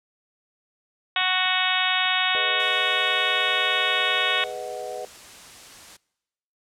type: harmonic tone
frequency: 370 Hz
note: F#4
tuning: in tune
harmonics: 2 / 3 / 4 / 5 / 6 / 7 / 8 / 9 / 10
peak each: -29 / -29 / -29 / -29 / -29 / -29 / -29 / -29 / -29 dBFS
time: 1.16-4.44 s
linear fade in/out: 2 ms
type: clicks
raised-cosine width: 0.5 ms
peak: -30 dBFS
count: 4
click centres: 1.215 / 1.458 / 2.056 / 3.486 s
type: chord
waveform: sine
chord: G# minor seventh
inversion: none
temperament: equal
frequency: 415.3 / 493.9 / 622.3 / 740 Hz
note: G#4 / B4 / D#5 / F#5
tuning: 0 / 0 / 0 / 0 cents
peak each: -38 / -34 / -35 / -35 dBFS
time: 2.35-5.05 s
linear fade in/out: 0 ms
type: noise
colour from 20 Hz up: white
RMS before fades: -44 dBFS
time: 2.59-5.97 s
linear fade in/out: 10 ms
effects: noise-tail reverb RT60 1.0 s tail -24 dB re dry + low-pass 9000 Hz 12 dB/octave